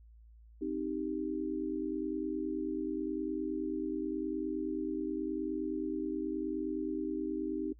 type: chord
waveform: sine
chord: C minor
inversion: none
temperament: equal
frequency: 261.6 / 311.1 / 392 Hz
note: C4 / Eb4 / G4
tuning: 0 / 0 / 0 cents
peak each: -39 / -35 / -39 dBFS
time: 0.61-7.73 s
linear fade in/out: 10 ms
effects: noise-tail reverb RT60 0.1 s tail -22 dB re dry + added 56 Hz sine -54 dBFS peak until 7.79 s